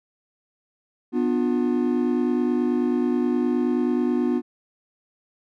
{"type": "chord", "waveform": "triangle", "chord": "B diminished", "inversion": "none", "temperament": "just", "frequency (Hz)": [246.9, 296.3, 355.6], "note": ["B3", "D4", "F4"], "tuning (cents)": [0, 15, 31], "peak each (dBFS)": [-20, -24, -23], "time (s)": [1.12, 4.42], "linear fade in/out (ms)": 50, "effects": []}